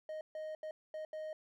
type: tone bursts at uneven times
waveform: triangle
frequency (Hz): 622.3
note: D#5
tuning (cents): 0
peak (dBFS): -38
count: 5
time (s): 0.09-0.21 / 0.35-0.55 / 0.63-0.71 / 0.94-1.05 / 1.13-1.33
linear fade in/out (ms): 2
effects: none